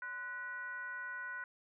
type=tone with frequency modulation; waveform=sine; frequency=1479 Hz; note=F#6; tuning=1 cent flat; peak=-40 dBFS; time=0.02-1.44 s; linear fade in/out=2 ms; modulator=455 Hz; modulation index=0.7; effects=none